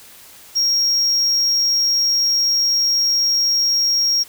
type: tone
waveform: triangle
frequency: 5588 Hz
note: F8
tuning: in tune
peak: -13 dBFS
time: 0.55-4.24 s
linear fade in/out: 20 ms
effects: white hiss -43 dBFS RMS until 4.28 s